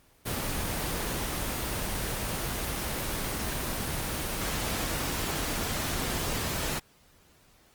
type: noise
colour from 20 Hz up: pink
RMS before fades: -31 dBFS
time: 0.25-6.8 s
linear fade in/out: 20 ms
effects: pink hiss -61 dBFS RMS until 7.74 s + Opus 24 kbps